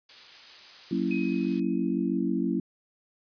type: noise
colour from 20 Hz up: blue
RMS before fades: -41 dBFS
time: 0.09-1.6 s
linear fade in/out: 5 ms
type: chord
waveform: sine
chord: F# dominant seventh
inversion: none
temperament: just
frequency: 185 / 231.2 / 277.5 / 333 Hz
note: F#3 / A#3 / C#4 / E4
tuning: 0 / -14 / +2 / +18 cents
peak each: -30 dBFS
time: 0.91-2.6 s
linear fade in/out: 5 ms
type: tone with exponential decay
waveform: sine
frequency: 2525 Hz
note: D#7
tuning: 25 cents sharp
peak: -33 dBFS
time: 1.11-2.17 s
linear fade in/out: 1 ms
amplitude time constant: 230 ms
effects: resampled to 11025 Hz